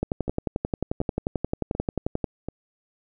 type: two click trains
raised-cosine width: 2 ms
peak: -17 / -11 dBFS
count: 4 / 26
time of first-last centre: 0.28-2.486 / 0.03-2.242 s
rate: 1.36 / 11.3 Hz
effects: none